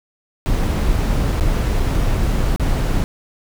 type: noise with dropouts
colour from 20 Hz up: brown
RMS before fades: -17 dBFS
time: 0.46-3.04 s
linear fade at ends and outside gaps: 0 ms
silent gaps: 1.398-1.409 / 1.798-1.802 / 1.951-1.955 / 2.561-2.597 s
effects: none